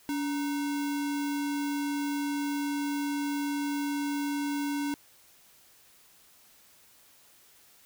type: tone with sample-and-hold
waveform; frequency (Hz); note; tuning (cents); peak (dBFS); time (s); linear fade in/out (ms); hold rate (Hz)
sine; 286.3; D4; -44; -28; 0.09-4.94; 0; 1225
effects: white hiss -59 dBFS RMS until 7.85 s